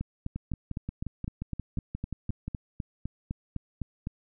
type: two click trains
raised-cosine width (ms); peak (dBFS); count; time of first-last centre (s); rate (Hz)
5; -21 / -20; 13 / 17; 0.36-2.48 / 0.01-4.071; 5.66 / 3.94
effects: none